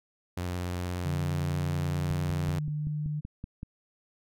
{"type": "tone with vibrato", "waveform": "sawtooth", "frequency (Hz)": 89.2, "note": "F2", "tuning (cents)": 37, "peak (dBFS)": -27, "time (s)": [0.37, 2.59], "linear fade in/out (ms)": 5, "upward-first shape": "sine", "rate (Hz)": 17, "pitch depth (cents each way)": 27}
{"type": "tone with pitch glide", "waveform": "sine", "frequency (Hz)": [146.83, 150.26], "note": ["D3", "D3"], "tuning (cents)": [0, 40], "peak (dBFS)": -29, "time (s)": [1.04, 3.21], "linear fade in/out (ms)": 20, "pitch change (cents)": 40, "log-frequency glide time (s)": [1.88, 2.31]}
{"type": "click train", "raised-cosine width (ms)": 5, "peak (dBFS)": -25, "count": 9, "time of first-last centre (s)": [2.11, 3.631], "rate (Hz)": 5.26}
{"effects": []}